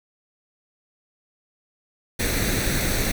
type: noise with comb filter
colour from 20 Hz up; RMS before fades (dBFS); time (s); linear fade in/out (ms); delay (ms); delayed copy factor
pink; -23; 2.19-3.12; 10; 0.49; +0.6
effects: none